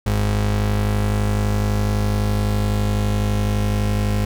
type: tone pair together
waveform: 35% pulse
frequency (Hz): 51.91 / 103.83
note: G#1 / G#2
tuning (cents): 0 / 0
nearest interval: octave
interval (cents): 1200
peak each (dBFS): -19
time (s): 0.06-4.25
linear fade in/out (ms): 5
effects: none